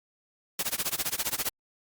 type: noise with tremolo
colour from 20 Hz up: white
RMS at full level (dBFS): -27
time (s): 0.59-1.49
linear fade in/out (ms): 2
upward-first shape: sine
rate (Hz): 15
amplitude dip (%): 95
effects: Opus 48 kbps